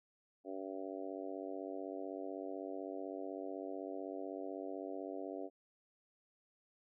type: harmonic tone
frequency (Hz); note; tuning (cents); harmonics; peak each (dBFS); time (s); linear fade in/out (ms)
95.9; G2; -37; 3 / 4 / 5 / 6 / 7 / 8; -46 / -47 / -49 / -49 / -48 / -58; 0.44-5.5; 50
effects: none